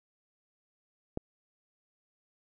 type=click; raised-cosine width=2 ms; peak=-19 dBFS; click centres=1.174 s; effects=none